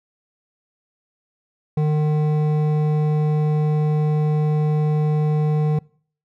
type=tone with hard clipping; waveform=triangle; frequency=151.9 Hz; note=D#3; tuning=41 cents flat; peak=-18 dBFS; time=1.77-5.79 s; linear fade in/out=5 ms; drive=14 dB; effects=noise-tail reverb RT60 0.5 s tail -24 dB re dry